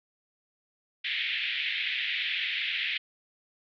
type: band-pass noise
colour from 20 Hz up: pink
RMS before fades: -31 dBFS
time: 1.04-2.98 s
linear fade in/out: 10 ms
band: 1900 to 3600 Hz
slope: 48 dB/octave
effects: none